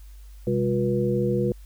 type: tone cluster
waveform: sine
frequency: 127.9 / 201.2 / 359.6 / 483.7 Hz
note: C3 / G3 / F#4 / B4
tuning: -39 / +45 / -49 / -36 cents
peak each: -26 dBFS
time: 0.47-1.52 s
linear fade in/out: 2 ms
effects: added 50 Hz sine -41 dBFS peak until 1.65 s + white hiss -59 dBFS RMS until 1.65 s